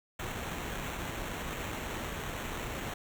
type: noise with sample-and-hold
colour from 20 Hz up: pink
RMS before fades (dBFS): -38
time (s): 0.19-2.94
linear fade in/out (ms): 5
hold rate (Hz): 4900
effects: none